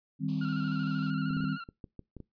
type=chord; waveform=sine; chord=C minor; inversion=first; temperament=equal with one note detuned; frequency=155.56 / 196.79 / 261.6 Hz; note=Eb3 / G3 / C4; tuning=0 / +7 / 0 cents; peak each=-32 / -34 / -33 dBFS; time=0.19-1.58 s; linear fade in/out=50 ms
type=band-stop noise; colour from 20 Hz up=white; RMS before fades=-49 dBFS; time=0.28-1.11 s; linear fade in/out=10 ms; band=1200 to 2400 Hz; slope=96 dB/octave
type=tone with vibrato; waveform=40% pulse; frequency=1396.9 Hz; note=F6; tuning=in tune; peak=-38 dBFS; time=0.41-1.64 s; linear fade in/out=5 ms; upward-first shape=square; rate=13 Hz; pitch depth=39 cents each way
type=clicks; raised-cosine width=3 ms; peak=-31 dBFS; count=9; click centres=1.307 / 1.368 / 1.404 / 1.441 / 1.689 / 1.842 / 1.993 / 2.167 / 2.203 s
effects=noise-tail reverb RT60 0.2 s tail -23 dB re dry + resampled to 11025 Hz